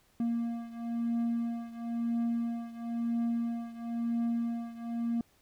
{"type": "beating tone pair", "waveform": "triangle", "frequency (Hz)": [233.1, 234.09], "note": ["A#3", "A#3"], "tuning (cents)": [0, 7], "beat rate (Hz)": 0.99, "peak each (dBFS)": [-30, -33], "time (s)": [0.2, 5.21], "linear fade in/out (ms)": 2, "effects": ["pink hiss -67 dBFS RMS until 5.41 s"]}